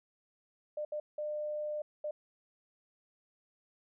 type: tone bursts at uneven times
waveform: sine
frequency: 601 Hz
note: D5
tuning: 40 cents sharp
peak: -34 dBFS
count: 4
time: 0.77-0.85 / 0.92-1 / 1.18-1.82 / 2.04-2.11 s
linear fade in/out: 5 ms
effects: none